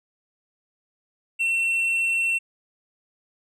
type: tone with tanh clipping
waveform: triangle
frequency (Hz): 2706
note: E7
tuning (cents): +45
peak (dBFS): -21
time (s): 1.39-2.39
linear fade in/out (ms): 20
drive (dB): 8
effects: none